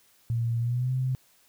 sine tone with pitch glide, 116.54 to 129.31 Hz, A#2 to C3, 0 to -20 cents, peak -24 dBFS, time 0.3-1.15 s, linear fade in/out 0 ms, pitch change +180 cents, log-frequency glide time 0.59-0.92 s, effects white hiss -62 dBFS RMS until 1.48 s

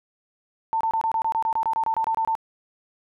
sine tone bursts, 895 Hz, A5, 29 cents sharp, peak -20 dBFS, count 16, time 0.73-2.352 s, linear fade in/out 0 ms, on 77 ms, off 26 ms, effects none

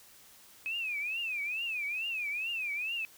sine tone with vibrato, 2524 Hz, D#7, 24 cents sharp, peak -32 dBFS, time 0.66-3.05 s, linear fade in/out 0 ms, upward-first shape triangle, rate 2.3 Hz, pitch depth 210 cents each way, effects white hiss -57 dBFS RMS until 3.17 s

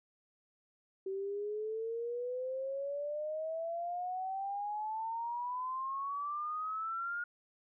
sine exponential sweep, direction up, 381.1 to 1433 Hz, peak -35 dBFS, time 1.06-7.24 s, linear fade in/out 5 ms, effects none

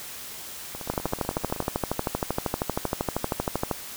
two click trains, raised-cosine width 1 ms, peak -10 / -21 dBFS, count 37 / 15, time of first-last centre 0.9-3.712 / 0.75-1.625 s, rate 12.8 / 16 Hz, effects white hiss -39 dBFS RMS until 3.96 s

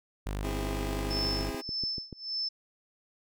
sawtooth tone, 50 Hz, G1, 35 cents sharp, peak -28 dBFS, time 0.26-1.51 s, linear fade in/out 5 ms
sawtooth chord, C augmented, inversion none, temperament just, 261.6 / 327 / 408.8 Hz, C4 / E4 / G#4, 0 / -14 / -27 cents, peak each -35 dBFS, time 0.43-1.62 s, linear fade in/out 20 ms
sine tone with tremolo, 5274 Hz, E8, in tune, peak -29 dBFS, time 1.1-2.49 s, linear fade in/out 10 ms, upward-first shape sine, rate 1.7 Hz, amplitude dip 95%
click train, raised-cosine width 3 ms, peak -27 dBFS, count 8, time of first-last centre 1.11-2.127 s, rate 6.88 Hz
effects none

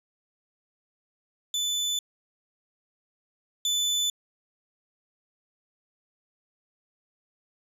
30% pulse tone pair in turn, 3500 / 3500 Hz, A7 / A7, -10 / -10 cents, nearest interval unison, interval 0 cents, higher neither, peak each -23 / -21 dBFS, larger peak second, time 1.54-1.99 / 3.65-4.1 s, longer neither, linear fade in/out 2 ms, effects resampled to 32000 Hz

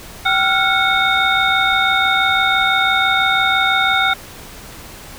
sine tone cluster, 770 / 1375 / 1441 / 2205 / 3677 Hz, G5 / F6 / F#6 / C#7 / A#7, -31 / -27 / -46 / -10 / -24 cents, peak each -19 dBFS, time 0.25-4.14 s, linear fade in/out 10 ms, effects pink hiss -36 dBFS RMS until 5.18 s

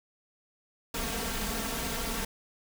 pink noise with comb filter, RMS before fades -33 dBFS, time 0.94-2.25 s, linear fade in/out 5 ms, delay 4.4 ms, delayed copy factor +1, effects none

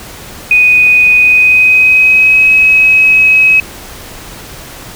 sine tone with pitch glide, 2488 to 2551 Hz, D#7 to D#7, -1 to +43 cents, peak -3 dBFS, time 0.51-3.6 s, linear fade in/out 2 ms, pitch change +44 cents, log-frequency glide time 1.18-2.47 s, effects pink hiss -29 dBFS RMS until 4.95 s

